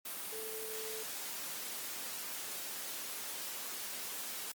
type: tone in noise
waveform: sine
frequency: 440 Hz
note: A4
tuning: in tune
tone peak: -44 dBFS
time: 0.32-1.03 s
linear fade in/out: 5 ms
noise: white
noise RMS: -42 dBFS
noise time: 0.05-4.52 s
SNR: -5 dB
effects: high-pass 200 Hz 12 dB/octave + Opus 24 kbps